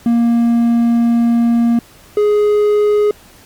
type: tone pair in turn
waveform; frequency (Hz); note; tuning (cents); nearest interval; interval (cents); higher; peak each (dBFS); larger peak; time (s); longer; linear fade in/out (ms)
triangle; 234.4 / 417.4; A#3 / G#4; +10 / +9; minor seventh; 999; second; -7; neither; 0.06-1.79 / 2.17-3.11; first; 2
effects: pink hiss -43 dBFS RMS until 3.45 s + MP3 96 kbps